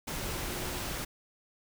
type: tone in noise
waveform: sine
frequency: 360.8 Hz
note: F#4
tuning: 44 cents flat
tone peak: -45 dBFS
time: 0.25-0.8 s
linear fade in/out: 10 ms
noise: pink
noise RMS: -36 dBFS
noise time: 0.07-1.05 s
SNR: -12 dB
effects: none